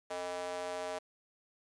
square tone with high-pass filter, 89.3 Hz, F2, 39 cents sharp, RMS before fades -39 dBFS, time 0.1-0.99 s, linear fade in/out 10 ms, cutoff 590 Hz, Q 2.9, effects resampled to 22050 Hz + 10-bit

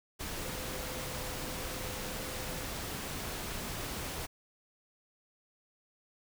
sine tone in noise, 511 Hz, C5, 41 cents flat, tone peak -47 dBFS, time 0.44-2.66 s, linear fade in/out 20 ms, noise pink, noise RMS -39 dBFS, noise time 0.19-4.27 s, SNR -11 dB, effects none

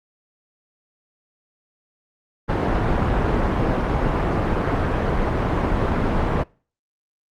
pink low-pass noise, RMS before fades -20 dBFS, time 2.48-6.44 s, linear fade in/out 20 ms, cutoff 1300 Hz, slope 12 dB/octave, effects noise-tail reverb RT60 0.4 s tail -25 dB re dry + Opus 24 kbps

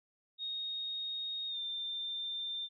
sine tone with pitch glide, 3729 to 3587 Hz, A#7 to A7, 0 to +33 cents, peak -36 dBFS, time 0.38-2.69 s, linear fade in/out 50 ms, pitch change -67 cents, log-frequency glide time 1.48-1.59 s, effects none

